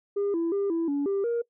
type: tone with pitch steps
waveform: sine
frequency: 403.5 / 334.2 / 399.4 / 332 / 284.4 / 395.4 / 470.1 Hz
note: G#4 / E4 / G4 / E4 / C#4 / G4 / A#4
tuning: -50 / +24 / +32 / +12 / +45 / +15 / +15 cents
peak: -22 dBFS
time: 0.16-1.42 s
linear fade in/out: 10 ms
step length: 180 ms
effects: noise-tail reverb RT60 0.1 s tail -22 dB re dry + tanh soft clip ceiling -22 dBFS